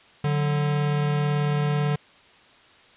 square tone pair together, 146.83 / 184.99 Hz, D3 / F#3, 0 / 0 cents, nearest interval major third, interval 400 cents, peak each -22 / -32 dBFS, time 0.24-1.96 s, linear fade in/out 5 ms, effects white hiss -53 dBFS RMS until 2.96 s + resampled to 8000 Hz

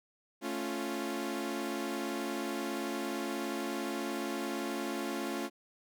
sawtooth chord, A augmented, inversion none, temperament equal, 220 / 277.2 / 349.2 Hz, A3 / C#4 / E#4, 0 / 0 / 0 cents, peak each -36 / -34 / -34 dBFS, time 0.41-5.5 s, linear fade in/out 50 ms, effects none

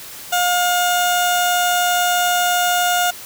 15% pulse tone with notch filter, 713 Hz, F5, 36 cents sharp, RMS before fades -17 dBFS, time 0.32-3.11 s, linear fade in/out 10 ms, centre 2000 Hz, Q 1.5, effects white hiss -35 dBFS RMS until 3.25 s

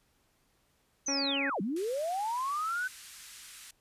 sine linear two-way sweep, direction down then up, 6272 to 174.61 to 1534 Hz, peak -30 dBFS, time 1.06-2.88 s, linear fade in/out 10 ms, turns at 1.61 s
harmonic tone, 277.2 Hz, C#4, in tune, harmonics 1 / 2 / 3 / 4 / 5 / 6 / 7 / 8 / 9, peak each -34 / -38 / -42 / -47 / -46 / -51 / -48 / -50 / -43 dBFS, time 1.08-1.5 s, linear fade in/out 5 ms
white band-pass noise, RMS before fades -50 dBFS, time 1.76-3.71 s, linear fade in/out 5 ms, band 1300 to 11000 Hz, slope 24 dB/octave
effects pink hiss -71 dBFS RMS until 3.8 s + resampled to 32000 Hz

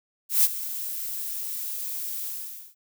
violet noise with ADSR envelope, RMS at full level -17 dBFS, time 0.29-2.75 s, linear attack 150 ms, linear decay 35 ms, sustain -15 dB, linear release 500 ms, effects none

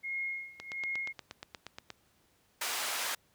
sine tone with tremolo, 2151 Hz, C7, 47 cents sharp, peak -32 dBFS, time 0.03-1.13 s, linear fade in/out 20 ms, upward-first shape sine, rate 1.4 Hz, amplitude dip 90%
click train, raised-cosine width 0.2 ms, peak -24 dBFS, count 12, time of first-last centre 0.6-1.903 s, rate 8.44 Hz
pink band-pass noise, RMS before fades -35 dBFS, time 2.61-3.15 s, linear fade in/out 5 ms, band 920 to 15000 Hz, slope 12 dB/octave
effects pink hiss -69 dBFS RMS until 3.34 s + high-pass 60 Hz 12 dB/octave

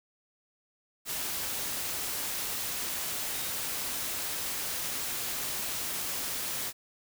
sine tone in noise, 3729 Hz, A#7, in tune, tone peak -45 dBFS, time 3.32-3.53 s, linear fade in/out 50 ms, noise white, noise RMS -34 dBFS, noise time 1.05-6.73 s, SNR -14 dB, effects none

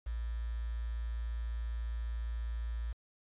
sine tone with quantisation, 57.3 Hz, A#1, 29 cents flat, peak -34 dBFS, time 0.06-2.93 s, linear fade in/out 10 ms, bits 9, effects resampled to 8000 Hz

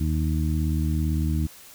harmonic tone, 77.78 Hz, D#2, in tune, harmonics 1 / 2 / 3 / 4, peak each -23 / -27 / -31 / -32 dBFS, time 0-1.47 s, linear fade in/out 10 ms, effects white hiss -47 dBFS RMS until 1.74 s

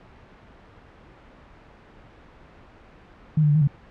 sine tone with pitch steps, 154.8 / 149.3 / 146.4 / 155.7 / 141.8 Hz, D#3 / D3 / D3 / D#3 / C#3, -9 / +29 / -5 / +2 / +40 cents, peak -15 dBFS, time 3.37-3.675 s, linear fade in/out 5 ms, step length 61 ms, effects pink hiss -49 dBFS RMS until 3.9 s + low-pass 2000 Hz 12 dB/octave

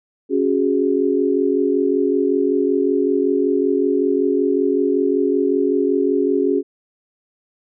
sine chord, C# suspended fourth, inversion none, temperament equal, 277.2 / 370 / 415.3 Hz, C#4 / F#4 / G#4, 0 / 0 / 0 cents, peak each -19 dBFS, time 0.29-6.63 s, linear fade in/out 50 ms, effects none

